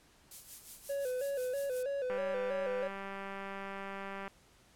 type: noise with tremolo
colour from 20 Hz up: violet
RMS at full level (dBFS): -42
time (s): 0.31-1.83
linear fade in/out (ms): 2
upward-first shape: sine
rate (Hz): 5.6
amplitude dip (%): 65
type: tone with vibrato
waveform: triangle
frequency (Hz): 531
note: C5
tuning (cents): +25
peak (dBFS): -31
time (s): 0.89-2.88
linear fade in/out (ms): 10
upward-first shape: square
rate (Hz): 3.1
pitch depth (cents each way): 90
type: click train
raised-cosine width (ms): 0.5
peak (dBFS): -28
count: 428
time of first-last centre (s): 2.1-4.279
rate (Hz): 196
effects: pink hiss -64 dBFS RMS until 4.75 s + low-pass 11000 Hz 12 dB/octave